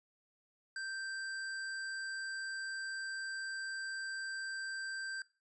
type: tone with sample-and-hold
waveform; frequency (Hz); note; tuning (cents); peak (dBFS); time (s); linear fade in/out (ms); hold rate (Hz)
sine; 1566; G6; -2; -38; 0.76-5.22; 2; 6300
effects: noise-tail reverb RT60 0.3 s tail -18 dB re dry + resampled to 22050 Hz